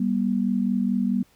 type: tone pair together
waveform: sine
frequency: 196 / 240.6 Hz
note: G3 / B3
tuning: 0 / -45 cents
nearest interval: major third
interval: 355 cents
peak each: -23 / -23 dBFS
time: 0-1.23 s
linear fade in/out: 5 ms
effects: pink hiss -60 dBFS RMS until 1.35 s